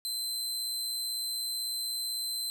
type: tone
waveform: sawtooth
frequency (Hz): 4079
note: C8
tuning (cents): -45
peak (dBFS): -29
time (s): 0.05-2.5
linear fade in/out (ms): 0
effects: none